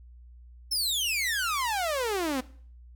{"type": "exponential sweep", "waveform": "sawtooth", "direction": "down", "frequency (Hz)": [5420, 246.9], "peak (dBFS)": -23, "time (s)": [0.71, 2.41], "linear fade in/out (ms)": 10, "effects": ["noise-tail reverb RT60 0.5 s tail -19 dB re dry", "added 60 Hz sine -47 dBFS peak until 2.95 s"]}